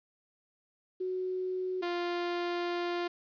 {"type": "tone pair in turn", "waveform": ["sine", "sawtooth"], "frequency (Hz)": [370, 349.2], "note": ["F#4", "F4"], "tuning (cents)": [0, 0], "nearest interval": "minor second", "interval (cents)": 100, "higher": "first", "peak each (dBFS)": [-31, -27], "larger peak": "second", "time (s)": [[1, 1.82], [1.82, 3.08]], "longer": "second", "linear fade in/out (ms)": 10, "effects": ["resampled to 11025 Hz", "11-bit"]}